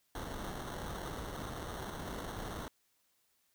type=noise with sample-and-hold; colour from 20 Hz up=pink; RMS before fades=-42 dBFS; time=0.15-2.68 s; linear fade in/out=0 ms; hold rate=2450 Hz; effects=white hiss -75 dBFS RMS until 3.54 s